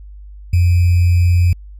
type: tone with sample-and-hold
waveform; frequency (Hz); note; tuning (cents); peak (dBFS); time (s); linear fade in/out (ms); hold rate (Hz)
sine; 87.8; F2; +10; -8; 0.53-1.53; 5; 2450
effects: added 50 Hz sine -32 dBFS peak until 1.79 s + MP3 64 kbps

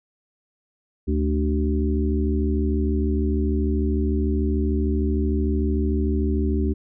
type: harmonic tone with a mistuned harmonic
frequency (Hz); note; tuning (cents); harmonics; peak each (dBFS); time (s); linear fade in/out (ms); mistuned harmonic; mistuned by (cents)
73.42; D2; 0; 1 / 3 / 4 / 5; -21 / -26 / -27 / -28; 1.07-6.74; 20; 5; +61
effects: none

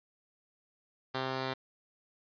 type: tone pair together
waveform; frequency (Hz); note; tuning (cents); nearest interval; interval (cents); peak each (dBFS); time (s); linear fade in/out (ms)
5% pulse; 131.4 / 394.5; C3 / G4; +8 / +11; octave + perfect fifth; 1903; -22 / -31; 1.14-1.54; 10
effects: resampled to 11025 Hz + 10-bit

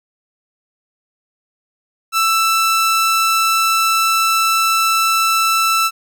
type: tone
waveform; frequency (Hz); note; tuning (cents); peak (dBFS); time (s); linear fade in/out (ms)
sawtooth; 1326; E6; +10; -9; 2.12-5.91; 50
effects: none

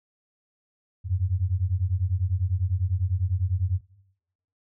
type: beating tone pair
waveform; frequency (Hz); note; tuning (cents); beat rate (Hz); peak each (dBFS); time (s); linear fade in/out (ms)
sine; 87.31 / 97.31; F2 / G2; 0 / -12; 10; -25 / -25; 1.04-3.81; 50
effects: noise-tail reverb RT60 0.8 s tail -21 dB re dry

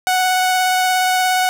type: tone with vibrato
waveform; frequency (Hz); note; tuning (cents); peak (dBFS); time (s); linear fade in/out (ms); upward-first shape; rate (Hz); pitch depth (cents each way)
sawtooth; 740; F#5; 0; -10; 0.07-1.49; 0; sine; 17; 10
effects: none

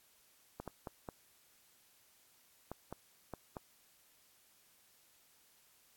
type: clicks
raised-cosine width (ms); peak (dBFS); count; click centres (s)
1; -28; 8; 0.6 / 0.677 / 0.872 / 1.088 / 2.716 / 2.926 / 3.337 / 3.568
effects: white hiss -68 dBFS RMS until 5.96 s + AAC 64 kbps

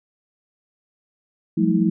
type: tone cluster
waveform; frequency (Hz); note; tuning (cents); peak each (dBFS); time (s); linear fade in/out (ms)
sine; 174.6 / 190.6 / 218.2 / 322.3; F3 / G3 / A3 / E4; 0 / -48 / -14 / -39; -21; 1.57-1.9; 10
effects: none

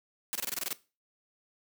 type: noise bursts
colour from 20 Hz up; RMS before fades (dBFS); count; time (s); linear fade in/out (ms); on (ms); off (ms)
white; -33; 9; 0.33-0.729; 0; 23; 24
effects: noise-tail reverb RT60 0.3 s tail -18 dB re dry + high-pass 150 Hz 12 dB/octave

